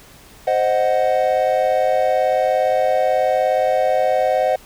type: chord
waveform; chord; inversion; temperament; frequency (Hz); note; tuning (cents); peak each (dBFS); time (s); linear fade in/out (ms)
triangle; C diminished; none; equal; 523.3 / 622.3 / 740; C5 / Eb5 / Gb5; 0 / 0 / 0; -17; 0.47-4.56; 5
effects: pink hiss -45 dBFS RMS until 4.65 s